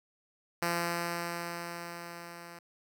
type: tone with level ramp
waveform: 5% pulse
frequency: 171.4 Hz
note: F3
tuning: 32 cents flat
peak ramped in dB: -17 to -35 dBFS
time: 0.62-2.59 s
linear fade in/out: 5 ms
effects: none